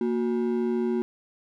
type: ring-modulated tone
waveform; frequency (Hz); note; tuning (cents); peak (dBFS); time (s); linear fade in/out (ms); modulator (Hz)
triangle; 299.3; D4; +33; -18; 0.01-1.02; 0; 66.9
effects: none